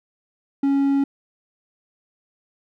triangle tone, 277.2 Hz, C#4, in tune, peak -14 dBFS, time 0.63-1.04 s, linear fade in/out 5 ms, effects none

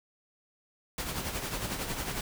pink noise with tremolo, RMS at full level -33 dBFS, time 0.98-2.21 s, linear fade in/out 2 ms, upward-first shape sine, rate 11 Hz, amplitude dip 50%, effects none

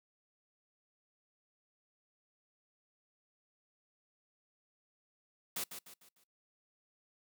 white noise with echo, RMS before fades -38 dBFS, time 5.56-5.64 s, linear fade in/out 5 ms, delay 150 ms, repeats 4, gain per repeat -8 dB, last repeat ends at 6.24 s, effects noise-tail reverb RT60 0.2 s tail -26 dB re dry + high-pass 100 Hz 12 dB/octave

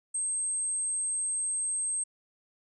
sine tone, 8372 Hz, C9, in tune, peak -28 dBFS, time 0.14-2.04 s, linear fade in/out 10 ms, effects none

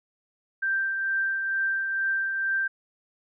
sine tone with tremolo, 1571 Hz, G6, 3 cents sharp, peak -22 dBFS, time 0.62-2.68 s, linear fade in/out 10 ms, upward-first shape triangle, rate 2.2 Hz, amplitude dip 40%, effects none

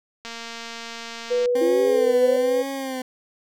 click train, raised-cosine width 0.2 ms, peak -18 dBFS, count 280, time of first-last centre 0.25-1.458 s, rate 231 Hz
sine tone with pitch glide, 490 to 498.3 Hz, B4 to B4, -14 to +15 cents, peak -18 dBFS, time 1.3-2.63 s, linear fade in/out 20 ms, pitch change +29 cents, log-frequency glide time 1.6-1.94 s
20% pulse tone with vibrato, 261.6 Hz, C4, in tune, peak -22 dBFS, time 1.55-3.02 s, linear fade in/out 5 ms, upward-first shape sine, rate 1.1 Hz, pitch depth 76 cents each way
sine linear sweep, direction up, 329.6 to 547 Hz, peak -20 dBFS, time 1.61-2.37 s, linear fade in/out 5 ms
effects none

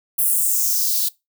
violet noise with high-pass filter sweep, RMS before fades -19 dBFS, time 0.18-1.09 s, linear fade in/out 10 ms, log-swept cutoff 11000 to 3700 Hz, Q 2.8, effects noise-tail reverb RT60 0.2 s tail -21 dB re dry

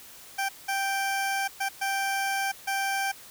20% pulse tone bursts at uneven times, 784 Hz, G5, in tune, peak -21 dBFS, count 5, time 0.38-0.49 / 0.68-1.48 / 1.6-1.69 / 1.81-2.52 / 2.67-3.12 s, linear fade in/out 10 ms, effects white hiss -48 dBFS RMS until 3.3 s

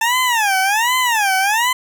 20% pulse tone with vibrato, 880 Hz, A5, in tune, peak -9 dBFS, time 0.01-1.73 s, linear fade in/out 5 ms, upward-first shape sine, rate 1.3 Hz, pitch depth 260 cents each way, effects none

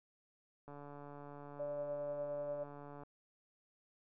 click train, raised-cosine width 1 ms, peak -38 dBFS, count 340, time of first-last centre 0.68-3.034 s, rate 144 Hz
sine tone with tremolo, 583 Hz, D5, 13 cents flat, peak -37 dBFS, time 1.59-2.64 s, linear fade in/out 10 ms, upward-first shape triangle, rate 10 Hz, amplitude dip 35%
effects none

